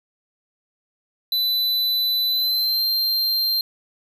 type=tone with pitch glide; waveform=square; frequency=4000 to 4165 Hz; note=B7 to C8; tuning=+21 to -9 cents; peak=-19 dBFS; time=1.32-3.61 s; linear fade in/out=2 ms; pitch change=+70 cents; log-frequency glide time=2.29-2.84 s; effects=none